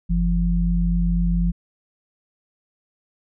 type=tone pair together; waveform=sine; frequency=47.86 / 172 Hz; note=G1 / F3; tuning=-41 / -26 cents; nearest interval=octave + minor seventh; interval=2215 cents; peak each=-19 / -20 dBFS; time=0.09-1.52 s; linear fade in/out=20 ms; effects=none